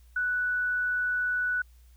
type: tone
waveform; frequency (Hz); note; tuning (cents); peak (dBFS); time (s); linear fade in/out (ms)
sine; 1481; F#6; +1; -25; 0.16-1.62; 5
effects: added 60 Hz sine -52 dBFS peak until 1.96 s + white hiss -67 dBFS RMS until 1.96 s